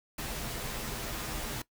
pink noise with comb filter, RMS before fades -37 dBFS, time 0.18-1.62 s, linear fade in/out 5 ms, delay 11 ms, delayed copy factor -0.6, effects noise-tail reverb RT60 0.1 s tail -19 dB re dry

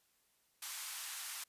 white band-pass noise, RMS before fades -45 dBFS, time 0.62-1.44 s, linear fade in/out 5 ms, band 900 to 13000 Hz, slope 24 dB/octave, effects white hiss -75 dBFS RMS until 1.48 s + resampled to 32000 Hz

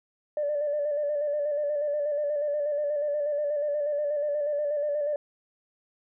sine tone with vibrato, 587.3 Hz, D5, in tune, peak -24 dBFS, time 0.37-5.16 s, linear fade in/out 2 ms, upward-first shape square, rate 8.3 Hz, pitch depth 35 cents each way, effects tanh soft clip ceiling -20 dBFS

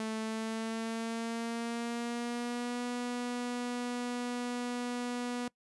sawtooth tone with pitch glide, 220 to 244.1 Hz, A3 to B3, 0 to -20 cents, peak -30 dBFS, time 0-5.48 s, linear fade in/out 2 ms, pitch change +180 cents, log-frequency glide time 0.2-2.83 s, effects noise-tail reverb RT60 0.1 s tail -22 dB re dry + resampled to 24000 Hz

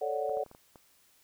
sine chord, D major seventh, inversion second, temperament equal, 440 / 554.4 / 587.3 / 740 Hz, A4 / C#5 / D5 / F#5, 0 / 0 / 0 / 0 cents, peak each -35 dBFS, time 0.01-0.44 s, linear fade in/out 10 ms
clicks, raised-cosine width 1 ms, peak -37 dBFS, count 6, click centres 0.295 / 0.371 / 0.463 / 0.514 / 0.549 / 0.758 s
effects white hiss -65 dBFS RMS until 1.23 s

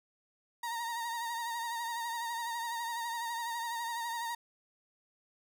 35% pulse tone with vibrato, 932.3 Hz, A#5, in tune, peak -33 dBFS, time 0.63-4.35 s, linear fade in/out 5 ms, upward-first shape sine, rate 12 Hz, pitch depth 43 cents each way, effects none

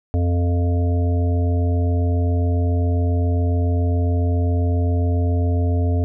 harmonic tone, 87.31 Hz, F2, in tune, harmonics 1 / 3 / 5 / 7 / 8, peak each -16 / -26 / -30 / -33 / -34 dBFS, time 0.14-6.04 s, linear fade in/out 0 ms, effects none

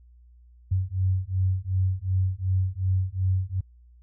sine beating tone pair, 92.5 / 95.2 Hz, F#2 / F#2, 0 / +50 cents, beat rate 2.7 Hz, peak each -25 dBFS, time 0.71-3.61 s, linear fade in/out 10 ms, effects added 60 Hz sine -50 dBFS peak until 4.02 s

